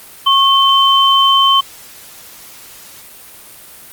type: tone pair together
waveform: sine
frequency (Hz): 1091 / 3086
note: C#6 / G7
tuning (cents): -28 / -28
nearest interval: octave + tritone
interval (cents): 1800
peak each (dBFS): -10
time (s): 0.26-1.61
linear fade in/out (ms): 10
effects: white hiss -37 dBFS RMS until 3.92 s + Opus 32 kbps